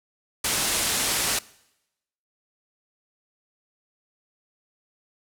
white low-pass noise, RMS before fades -25 dBFS, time 0.44-1.39 s, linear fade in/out 5 ms, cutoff 11000 Hz, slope 24 dB/octave, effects noise-tail reverb RT60 0.9 s tail -22 dB re dry

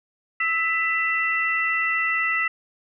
sine tone cluster, 1311 / 1987 / 2694 Hz, E6 / B6 / E7, -10 / +10 / +37 cents, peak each -27 / -22 / -27 dBFS, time 0.4-2.48 s, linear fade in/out 5 ms, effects none

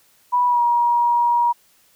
sine tone with pitch glide, 981 to 953.1 Hz, B5 to A#5, -12 to +38 cents, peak -14 dBFS, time 0.32-1.53 s, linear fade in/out 20 ms, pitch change -50 cents, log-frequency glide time 0.47-0.61 s, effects white hiss -57 dBFS RMS until 1.95 s

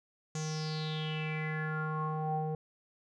square tone with low-pass filter sweep, 155.56 Hz, D#3, in tune, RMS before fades -35 dBFS, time 0.35-2.55 s, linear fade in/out 2 ms, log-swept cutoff 6800 to 620 Hz, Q 7.1, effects none

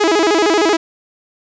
sawtooth tone with vibrato, 370 Hz, F#4, in tune, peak -7 dBFS, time 0-0.77 s, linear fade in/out 10 ms, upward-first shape square, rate 13 Hz, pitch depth 210 cents each way, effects resampled to 16000 Hz + 8-bit

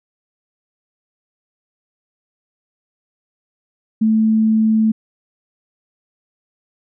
sine tone, 219.6 Hz, A3, 3 cents flat, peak -11 dBFS, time 4.01-4.92 s, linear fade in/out 10 ms, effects none

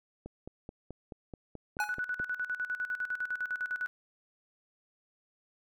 click train, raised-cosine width 2 ms, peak -29 dBFS, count 10, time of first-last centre 0.26-2.2 s, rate 4.64 Hz
sine tone with tremolo, 1480 Hz, F#6, in tune, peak -30 dBFS, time 1.79-3.87 s, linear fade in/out 0 ms, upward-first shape square, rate 9.9 Hz, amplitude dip 75%
square tone with exponential decay, 838 Hz, G#5, 15 cents sharp, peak -29 dBFS, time 1.8-2 s, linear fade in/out 1 ms, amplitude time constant 43 ms
effects none

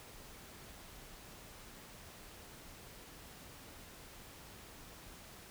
silence, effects pink hiss -54 dBFS RMS until 5.5 s

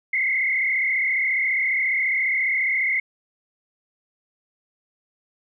sine tone with frequency modulation, 2106 Hz, C7, 11 cents sharp, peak -19 dBFS, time 0.13-3 s, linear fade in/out 5 ms, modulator 34.6 Hz, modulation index 2.7, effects none

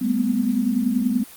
sine tone cluster, 200 / 220.8 / 240.7 / 251.1 Hz, G3 / A3 / B3 / B3, +35 / +6 / -44 / +29 cents, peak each -25 / -24 / -28 / -21 dBFS, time 0.01-1.24 s, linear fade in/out 10 ms, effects white hiss -43 dBFS RMS until 1.36 s + Opus 32 kbps

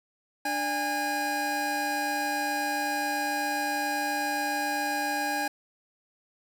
25% pulse tone pair together, 294.8 / 817 Hz, D4 / G#5, +7 / -29 cents, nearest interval octave + tritone, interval 1764 cents, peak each -30 / -24 dBFS, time 0.45-5.48 s, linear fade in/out 5 ms, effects none

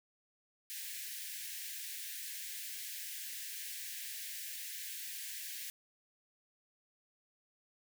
white high-pass noise, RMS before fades -44 dBFS, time 0.7-5.7 s, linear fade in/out 0 ms, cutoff 1600 Hz, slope 96 dB/octave, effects none

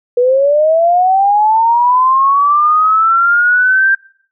sine linear sweep, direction up, 480.6 to 1588 Hz, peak -7 dBFS, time 0.17-3.95 s, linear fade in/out 5 ms, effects noise-tail reverb RT60 0.6 s tail -25 dB re dry

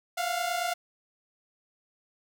sawtooth tone pair together, 687.1 / 716 Hz, F5 / F5, -28 / +43 cents, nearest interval minor second, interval 71 cents, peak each -27 dBFS, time 0.17-0.74 s, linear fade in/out 10 ms, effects none

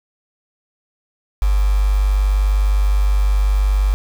sine tone with quantisation, 49.69 Hz, G1, 24 cents sharp, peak -12 dBFS, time 1.42-3.94 s, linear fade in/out 0 ms, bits 5, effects none

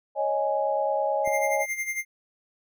sine chord, C# suspended second, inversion none, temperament just, 554.4 / 623.7 / 831.5 Hz, C#5 / D#5 / G#5, 0 / +4 / +2 cents, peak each -27 dBFS, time 0.15-1.66 s, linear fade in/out 50 ms
square tone with tremolo, 2100 Hz, C7, 6 cents sharp, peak -26 dBFS, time 1.24-2.05 s, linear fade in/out 50 ms, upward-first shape sine, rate 11 Hz, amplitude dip 70%
click, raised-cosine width 2 ms, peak -27 dBFS, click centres 1.276 s
effects none

